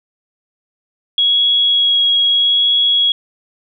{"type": "tone with vibrato", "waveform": "sine", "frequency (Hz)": 3322, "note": "G#7", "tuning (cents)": 0, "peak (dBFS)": -10, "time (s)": [1.18, 3.12], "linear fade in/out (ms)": 2, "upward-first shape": "sine", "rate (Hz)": 0.79, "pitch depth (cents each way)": 9, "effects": []}